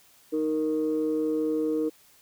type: tone pair together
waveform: sine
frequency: 311.2 / 466.2 Hz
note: D#4 / A#4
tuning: 0 / 0 cents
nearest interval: perfect fifth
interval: 700 cents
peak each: -25 / -26 dBFS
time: 0.32-1.9 s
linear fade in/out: 20 ms
effects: tanh soft clip ceiling -18 dBFS + white hiss -58 dBFS RMS until 2.21 s